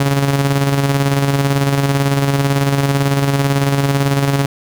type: tone with tremolo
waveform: sawtooth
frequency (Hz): 139.2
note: C#3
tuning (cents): +8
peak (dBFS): -7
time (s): 0-4.46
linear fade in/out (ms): 5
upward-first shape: square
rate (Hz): 18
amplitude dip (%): 40
effects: none